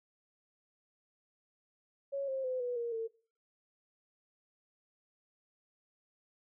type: tone with pitch steps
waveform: sine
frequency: 554.4 / 532.1 / 510.7 / 490.2 / 470.5 / 451.6 Hz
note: C#5 / C5 / C5 / B4 / A#4 / A4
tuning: 0 / +29 / -42 / -13 / +16 / +45 cents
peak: -33 dBFS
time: 2.12-3.08 s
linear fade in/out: 20 ms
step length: 160 ms
effects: noise-tail reverb RT60 0.4 s tail -19 dB re dry